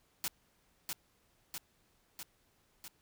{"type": "noise with echo", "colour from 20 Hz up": "white", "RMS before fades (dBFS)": -36, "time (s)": [0.24, 0.28], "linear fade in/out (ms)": 0, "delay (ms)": 650, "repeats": 4, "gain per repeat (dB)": -3, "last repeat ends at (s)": 2.88, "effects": ["pink hiss -72 dBFS RMS until 3.01 s"]}